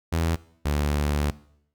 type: tone pair in turn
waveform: sawtooth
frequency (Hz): 82.41 / 73.28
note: E2 / D2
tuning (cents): 0 / -3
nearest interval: major second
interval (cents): 203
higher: first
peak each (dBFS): -18 / -18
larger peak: neither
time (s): 0.12-0.36 / 0.65-1.31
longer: second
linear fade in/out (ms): 10
effects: noise-tail reverb RT60 0.7 s tail -20 dB re dry